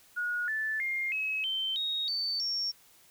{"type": "tone with pitch steps", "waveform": "sine", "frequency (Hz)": [1448, 1752.1, 2120, 2565, 3104, 3756, 4544, 5499], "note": ["F#6", "A6", "C7", "E7", "G7", "A#7", "C#8", "F8"], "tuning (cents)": [-38, -8, 22, -48, -18, 12, 42, -28], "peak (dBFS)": -29, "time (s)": [0.16, 2.72], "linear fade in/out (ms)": 20, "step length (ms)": 320, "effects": ["white hiss -60 dBFS RMS until 3.1 s"]}